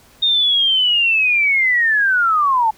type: linear sweep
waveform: sine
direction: down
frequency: 3694 to 853 Hz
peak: -12 dBFS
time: 0.22-2.71 s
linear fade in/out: 10 ms
effects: pink hiss -49 dBFS RMS until 2.77 s